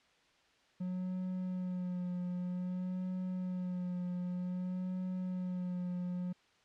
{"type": "tone with vibrato", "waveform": "triangle", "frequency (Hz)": 181.5, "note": "F#3", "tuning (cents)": -33, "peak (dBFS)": -33, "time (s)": [0.8, 6.33], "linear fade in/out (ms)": 10, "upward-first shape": "sine", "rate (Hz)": 0.53, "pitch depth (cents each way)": 27, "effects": ["white hiss -68 dBFS RMS until 6.64 s", "low-pass 4000 Hz 12 dB/octave"]}